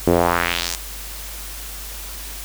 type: tone with band-pass filter sweep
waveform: sawtooth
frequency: 86.2 Hz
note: F2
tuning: 22 cents flat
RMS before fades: -19 dBFS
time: 0.07-0.76 s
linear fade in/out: 5 ms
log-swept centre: 370 to 7800 Hz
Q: 1.7
effects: added 50 Hz sine -34 dBFS peak until 2.44 s + white hiss -34 dBFS RMS until 2.44 s